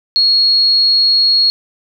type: tone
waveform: sine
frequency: 4310 Hz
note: C#8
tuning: 49 cents flat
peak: -8 dBFS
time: 0.16-1.5 s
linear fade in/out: 0 ms
effects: none